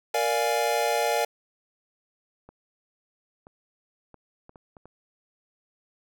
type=chord; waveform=square; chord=Bb dominant seventh; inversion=none; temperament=equal; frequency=466.2 / 587.3 / 698.5 / 830.6 Hz; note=Bb4 / D5 / F5 / Ab5; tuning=0 / 0 / 0 / 0 cents; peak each=-29 dBFS; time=0.14-1.25 s; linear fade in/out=5 ms
type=clicks; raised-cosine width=1 ms; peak=-33 dBFS; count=7; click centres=2.49 / 3.469 / 4.143 / 4.494 / 4.558 / 4.768 / 4.856 s
effects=none